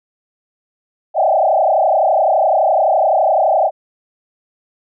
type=tone with frequency modulation; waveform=sine; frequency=698.5 Hz; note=F5; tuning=in tune; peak=-10 dBFS; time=1.14-3.71 s; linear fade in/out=50 ms; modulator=31.8 Hz; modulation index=3.3; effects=none